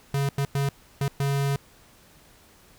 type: tone bursts at uneven times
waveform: square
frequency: 139.5 Hz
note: C#3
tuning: 11 cents sharp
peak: -23 dBFS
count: 5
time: 0.14-0.29 / 0.38-0.45 / 0.55-0.69 / 1.01-1.08 / 1.2-1.56 s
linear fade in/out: 2 ms
effects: pink hiss -55 dBFS RMS until 2.78 s